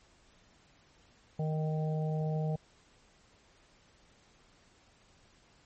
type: harmonic tone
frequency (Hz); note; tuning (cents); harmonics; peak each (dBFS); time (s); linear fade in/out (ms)
155.56; D#3; 0; 1 / 3 / 4 / 5; -30 / -40 / -42 / -44; 1.39-2.56; 5
effects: pink hiss -64 dBFS RMS until 5.65 s + MP3 32 kbps